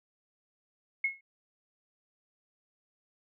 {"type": "tone with exponential decay", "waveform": "sine", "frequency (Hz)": 2173, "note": "C#7", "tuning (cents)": -35, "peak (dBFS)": -23, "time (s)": [1.04, 1.21], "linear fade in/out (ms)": 5, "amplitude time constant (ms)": 36, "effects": []}